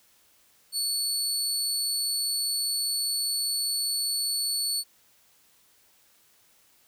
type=tone; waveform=25% pulse; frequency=4435 Hz; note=C#8; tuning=in tune; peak=-21 dBFS; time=0.72-4.84 s; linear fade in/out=50 ms; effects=white hiss -62 dBFS RMS until 6.87 s